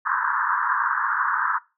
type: band-pass noise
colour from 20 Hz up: pink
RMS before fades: -23 dBFS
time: 0.05-1.59 s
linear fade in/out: 20 ms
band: 940 to 1700 Hz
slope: 96 dB/octave
effects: noise-tail reverb RT60 0.3 s tail -23 dB re dry